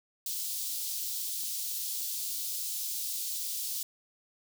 white high-pass noise, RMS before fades -35 dBFS, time 0.26-3.83 s, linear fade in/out 2 ms, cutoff 3700 Hz, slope 24 dB/octave, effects none

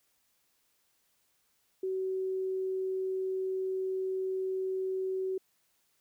sine tone, 377.7 Hz, F#4, 36 cents sharp, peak -30 dBFS, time 1.83-5.38 s, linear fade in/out 5 ms, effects white hiss -73 dBFS RMS until 6 s

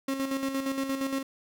35% pulse tone with tremolo, 270.3 Hz, C#4, 44 cents flat, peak -25 dBFS, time 0.08-1.23 s, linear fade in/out 5 ms, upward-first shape square, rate 8.6 Hz, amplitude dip 50%, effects none

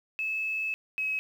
sine tone pair in turn, 2602 / 2559 Hz, E7 / D#7, -23 / +48 cents, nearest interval unison, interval 29 cents, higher first, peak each -28 / -27 dBFS, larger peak second, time 0.19-0.74 / 0.98-1.19 s, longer first, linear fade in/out 0 ms, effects 9-bit

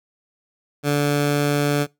15% pulse tone, 145.1 Hz, D3, 21 cents flat, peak -11 dBFS, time 0.83-1.87 s, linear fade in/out 50 ms, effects noise-tail reverb RT60 0.2 s tail -22 dB re dry

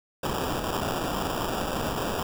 violet noise with sample-and-hold, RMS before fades -29 dBFS, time 0.23-2.23 s, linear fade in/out 5 ms, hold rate 2100 Hz, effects none

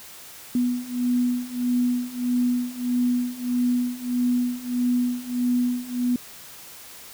sine beating tone pair, 245 / 246.6 Hz, B3 / B3, -14 / -2 cents, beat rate 1.6 Hz, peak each -25 / -23 dBFS, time 0.55-6.16 s, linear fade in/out 2 ms, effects white hiss -43 dBFS RMS until 7.13 s

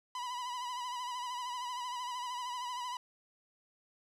45% pulse tone with vibrato, 987.8 Hz, B5, in tune, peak -37 dBFS, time 0.15-2.97 s, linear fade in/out 2 ms, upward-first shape sine, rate 13 Hz, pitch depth 51 cents each way, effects low-pass 8000 Hz 12 dB/octave + 12-bit

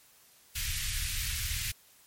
pink band-stop noise, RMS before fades -33 dBFS, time 0.55-1.72 s, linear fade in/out 10 ms, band 110 to 1900 Hz, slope 24 dB/octave, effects white hiss -60 dBFS RMS until 2.06 s + MP3 64 kbps

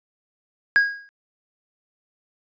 triangle tone with exponential decay, 1640 Hz, G#6, 22 cents flat, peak -8 dBFS, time 0.76-1.09 s, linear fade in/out 0 ms, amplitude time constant 70 ms, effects tanh soft clip ceiling -4 dBFS + resampled to 16000 Hz

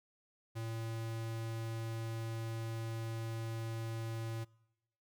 square tone, 113.4 Hz, A#2, 47 cents flat, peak -39 dBFS, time 0.55-4.45 s, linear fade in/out 20 ms, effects noise-tail reverb RT60 1.0 s tail -25 dB re dry

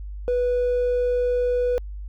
triangle tone, 491.8 Hz, B4, 7 cents flat, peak -16 dBFS, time 0.28-1.78 s, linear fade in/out 0 ms, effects tanh soft clip ceiling -15 dBFS + added 50 Hz sine -31 dBFS peak until 2.08 s

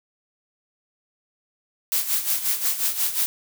blue noise with tremolo, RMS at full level -21 dBFS, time 1.92-3.26 s, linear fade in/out 0 ms, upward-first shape sine, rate 5.6 Hz, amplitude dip 70%, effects none

